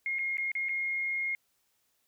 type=tone with dropouts; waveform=sine; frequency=2143 Hz; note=C7; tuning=41 cents sharp; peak=-29 dBFS; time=0.06-1.35 s; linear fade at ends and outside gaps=1 ms; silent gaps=0.186-0.191 / 0.371-0.382 / 0.517-0.552 / 0.686-0.692 s; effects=white hiss -74 dBFS RMS until 2.07 s